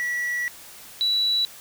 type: tone pair in turn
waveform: triangle / sine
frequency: 1942 / 3934 Hz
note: B6 / B7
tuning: -30 / -7 cents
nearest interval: octave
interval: 1223 cents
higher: second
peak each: -22 / -19 dBFS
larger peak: second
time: 0-0.48 / 1.01-1.45 s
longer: first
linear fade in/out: 0 ms
effects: white hiss -44 dBFS RMS until 1.6 s